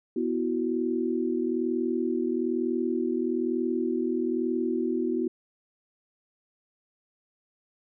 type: chord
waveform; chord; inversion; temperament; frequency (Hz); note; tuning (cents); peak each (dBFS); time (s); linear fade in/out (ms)
sine; B suspended fourth; none; just; 246.9 / 329.3 / 370.4; B3 / E4 / F#4; 0 / -2 / +2; -29; 0.16-5.28; 5
effects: none